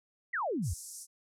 sine exponential sweep, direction down, 2093 to 68.8 Hz, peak -30 dBFS, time 0.33-0.74 s, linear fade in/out 10 ms
white band-pass noise, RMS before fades -46 dBFS, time 0.62-1.07 s, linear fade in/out 50 ms, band 5300 to 11000 Hz, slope 48 dB/octave
effects none

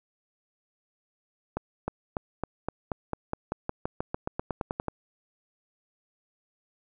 accelerating click train, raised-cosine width 1 ms, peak -15 dBFS, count 20, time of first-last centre 1.57-4.883 s, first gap 310 ms, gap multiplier 0.93, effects none

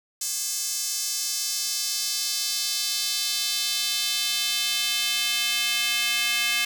square tone with high-pass filter sweep, 237 Hz, A#3, 29 cents sharp, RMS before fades -26 dBFS, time 0.21-6.65 s, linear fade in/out 5 ms, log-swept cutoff 6500 to 2500 Hz, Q 1.9, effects none

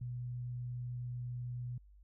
sine tone, 122.7 Hz, B2, 11 cents flat, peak -38 dBFS, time 0.01-1.78 s, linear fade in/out 5 ms, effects added 50 Hz sine -57 dBFS peak until 2.03 s

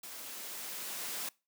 white noise with level ramp, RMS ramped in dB -46 to -38 dBFS, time 0.03-1.29 s, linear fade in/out 5 ms, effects noise-tail reverb RT60 0.3 s tail -24 dB re dry + high-pass 200 Hz 12 dB/octave

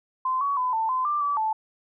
sine tone with pitch steps, 1033 / 1125 / 1008 / 891 / 1026 / 1184 / 1152 / 875 Hz, C6 / C#6 / B5 / A5 / C6 / D6 / D6 / A5, -22 / +25 / +35 / +22 / -34 / +14 / -34 / -10 cents, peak -22 dBFS, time 0.25-1.53 s, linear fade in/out 5 ms, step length 160 ms, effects none

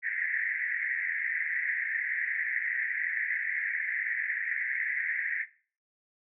white band-pass noise, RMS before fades -32 dBFS, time 0.02-5.46 s, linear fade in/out 50 ms, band 1700 to 2100 Hz, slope 96 dB/octave, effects noise-tail reverb RT60 0.4 s tail -17 dB re dry

